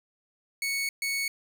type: tone bursts at uneven times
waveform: sawtooth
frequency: 2217 Hz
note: C#7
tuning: in tune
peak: -24 dBFS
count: 2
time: 0.62-0.89 / 1.02-1.28 s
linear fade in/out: 2 ms
effects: none